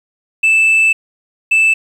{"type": "tone bursts at uneven times", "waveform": "sine", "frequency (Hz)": 2637, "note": "E7", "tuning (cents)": 0, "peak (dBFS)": -5, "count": 2, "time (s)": [[0.43, 0.93], [1.51, 1.74]], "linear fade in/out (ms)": 10, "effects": ["tanh soft clip ceiling -7 dBFS", "7-bit"]}